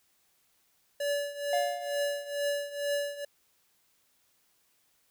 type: tone with tremolo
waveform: square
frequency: 574 Hz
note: D5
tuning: 40 cents flat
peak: -27 dBFS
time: 1-3.25 s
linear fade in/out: 5 ms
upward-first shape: triangle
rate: 2.2 Hz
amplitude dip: 85%
type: tone with exponential decay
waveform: triangle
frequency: 704 Hz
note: F5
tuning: 14 cents sharp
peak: -25 dBFS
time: 1.53-2.59 s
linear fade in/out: 2 ms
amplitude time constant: 230 ms
effects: white hiss -70 dBFS RMS until 5.1 s